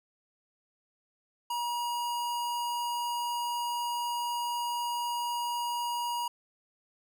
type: tone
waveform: square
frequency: 956 Hz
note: A#5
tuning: 43 cents sharp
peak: -31 dBFS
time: 1.5-6.28 s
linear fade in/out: 5 ms
effects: none